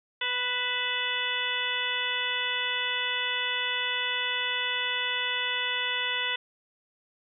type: harmonic tone with a mistuned harmonic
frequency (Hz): 495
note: B4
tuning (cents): +4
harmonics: 1 / 2 / 3 / 4 / 5 / 6 / 7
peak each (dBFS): -42 / -37 / -35 / -32 / -35 / -33 / -33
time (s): 0.21-6.36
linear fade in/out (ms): 5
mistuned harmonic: 5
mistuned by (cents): +85
effects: none